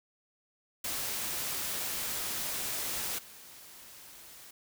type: noise with level steps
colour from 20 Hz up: white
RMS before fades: -35 / -51 dBFS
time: 0.84-4.51 s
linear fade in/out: 5 ms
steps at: 3.18 s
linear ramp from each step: 10 ms
effects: none